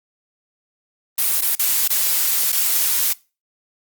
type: noise with dropouts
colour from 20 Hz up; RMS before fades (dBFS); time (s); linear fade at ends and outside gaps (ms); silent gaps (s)
blue; -18; 1.18-3.13; 5; 1.41-1.419 / 1.553-1.594 / 1.878-1.901 / 2.52-2.526
effects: noise-tail reverb RT60 0.3 s tail -22 dB re dry + Opus 32 kbps